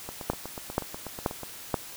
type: two click trains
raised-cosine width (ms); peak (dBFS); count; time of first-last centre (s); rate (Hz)
1; -10 / -22; 4 / 12; 0.3-1.742 / 0.09-1.433; 2.08 / 8.19
effects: white hiss -43 dBFS RMS until 1.96 s